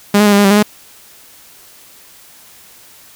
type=tone with pitch steps; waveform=sawtooth; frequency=203.7 / 209.7 / 205.5 / 201 / 204.3 / 195.5 / 206.3 / 209.7 Hz; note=G#3 / G#3 / G#3 / G3 / G#3 / G3 / G#3 / G#3; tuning=-33 / +17 / -18 / +44 / -28 / -4 / -11 / +17 cents; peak=-3 dBFS; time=0.14-0.628 s; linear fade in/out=5 ms; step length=61 ms; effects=white hiss -42 dBFS RMS until 3.15 s